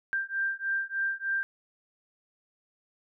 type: beating tone pair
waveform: sine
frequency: 1580 / 1583.3 Hz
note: G6 / G6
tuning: +13 / +17 cents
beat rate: 3.3 Hz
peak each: -31 / -31 dBFS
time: 0.13-1.43 s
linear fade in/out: 0 ms
effects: none